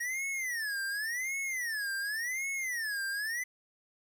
square tone with vibrato, 1864.7 Hz, A#6, in tune, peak -33 dBFS, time 0-3.44 s, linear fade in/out 10 ms, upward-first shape sine, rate 0.9 Hz, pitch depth 280 cents each way, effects 10-bit

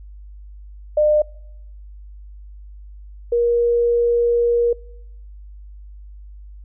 sine tone pair in turn, 603 / 474.1 Hz, D5 / A#4, +46 / +29 cents, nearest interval major third, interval 417 cents, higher first, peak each -12 / -14 dBFS, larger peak first, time 0.97-1.22 / 3.32-4.73 s, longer second, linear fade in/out 5 ms, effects noise-tail reverb RT60 0.8 s tail -25 dB re dry + added 50 Hz sine -36 dBFS peak until 6.64 s

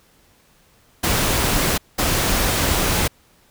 pink noise bursts at uneven times, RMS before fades -19 dBFS, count 2, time 1.03-1.78 / 1.98-3.08 s, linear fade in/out 10 ms, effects pink hiss -56 dBFS RMS until 3.5 s

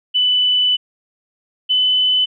sine tone pair in turn, 2990 / 3013 Hz, F#7 / F#7, +17 / +31 cents, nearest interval unison, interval 14 cents, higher second, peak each -12 dBFS, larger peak neither, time 0.14-0.77 / 1.69-2.26 s, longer first, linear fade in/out 20 ms, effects none

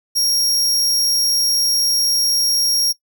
sawtooth tone, 5588 Hz, F8, in tune, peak -12 dBFS, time 0.15-2.93 s, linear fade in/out 20 ms, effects noise-tail reverb RT60 0.1 s tail -19 dB re dry

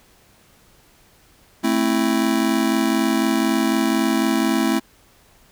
square chord, A minor, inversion none, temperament just, 220 / 264 / 330 Hz, A3 / C4 / E4, 0 / +16 / +2 cents, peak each -22 dBFS, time 1.63-4.8 s, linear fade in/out 20 ms, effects pink hiss -54 dBFS RMS until 5.51 s

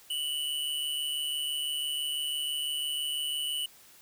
square tone with amplitude modulation, 2960 Hz, F#7, in tune, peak -28 dBFS, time 0.1-3.66 s, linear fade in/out 5 ms, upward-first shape sine, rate 146 Hz, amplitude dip 60%, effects white hiss -56 dBFS RMS until 4.01 s

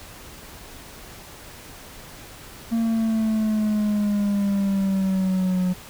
triangle exponential sweep, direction down, 229.6 to 181.2 Hz, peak -17 dBFS, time 2.71-5.74 s, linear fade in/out 20 ms, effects pink hiss -42 dBFS RMS until 5.89 s

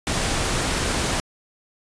pink noise, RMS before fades -23 dBFS, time 0.07-1.2 s, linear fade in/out 0 ms, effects resampled to 22050 Hz

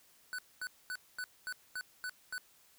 square tone bursts, 1493 Hz, F#6, 15 cents sharp, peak -38 dBFS, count 8, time 0.33-2.38 s, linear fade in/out 0 ms, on 55 ms, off 230 ms, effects white hiss -65 dBFS RMS until 2.78 s

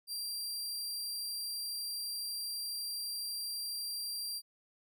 sawtooth tone, 4733 Hz, D8, 13 cents sharp, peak -34 dBFS, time 0.07-4.42 s, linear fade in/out 50 ms, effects none

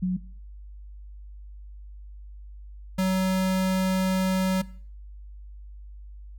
sine / square tone pair in turn, 183.1 / 187.7 Hz, F#3 / F#3, -18 / +25 cents, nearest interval unison, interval 43 cents, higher second, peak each -22 dBFS, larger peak neither, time 0.02-0.17 / 2.98-4.62 s, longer second, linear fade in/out 10 ms, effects noise-tail reverb RT60 0.5 s tail -20 dB re dry + added 50 Hz sine -40 dBFS peak until 6.38 s

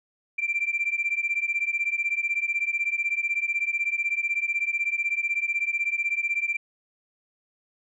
sine beating tone pair, 2349 / 2365 Hz, D7 / D7, 0 / +12 cents, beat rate 16 Hz, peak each -26 dBFS, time 0.38-6.57 s, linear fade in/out 10 ms, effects tanh soft clip ceiling -17 dBFS

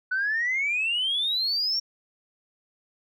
sine exponential sweep, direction up, 1480 to 5600 Hz, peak -22 dBFS, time 0.11-1.8 s, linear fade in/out 10 ms, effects tanh soft clip ceiling -19 dBFS

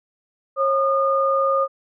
sine tone pair together, 543 / 1219 Hz, C#5 / D#6, -36 / -36 cents, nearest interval octave + major second, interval 1400 cents, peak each -19 dBFS, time 0.56-1.68 s, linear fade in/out 50 ms, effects none

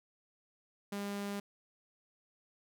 sawtooth tone, 201.7 Hz, G3, 50 cents sharp, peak -33 dBFS, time 0.92-1.4 s, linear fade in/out 5 ms, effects none

